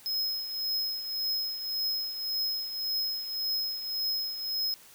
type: tone with tremolo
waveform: square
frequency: 5130 Hz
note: E8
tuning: 48 cents flat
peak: -27 dBFS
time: 0.06-4.74 s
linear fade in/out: 0 ms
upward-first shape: triangle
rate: 1.8 Hz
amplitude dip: 65%
effects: white hiss -54 dBFS RMS until 4.94 s